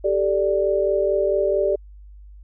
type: chord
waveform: sine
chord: G suspended second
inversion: none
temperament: equal with one note detuned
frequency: 392 / 436.5 / 587.3 Hz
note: G4 / A4 / D5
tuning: 0 / -14 / 0 cents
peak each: -21 / -25 / -20 dBFS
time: 0.04-1.76 s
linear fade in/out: 10 ms
effects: added 50 Hz sine -40 dBFS peak until 2.43 s